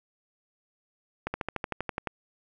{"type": "slowing click train", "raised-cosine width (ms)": 0.5, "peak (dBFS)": -15, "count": 11, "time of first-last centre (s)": [1.27, 2.072], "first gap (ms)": 70, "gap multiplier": 1.03, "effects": []}